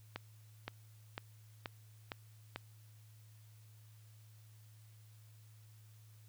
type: accelerating click train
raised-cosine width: 0.3 ms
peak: -24 dBFS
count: 6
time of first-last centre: 0.16-2.56 s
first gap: 520 ms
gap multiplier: 0.96
effects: added 108 Hz sine -57 dBFS peak until 6.28 s + white hiss -69 dBFS RMS until 6.28 s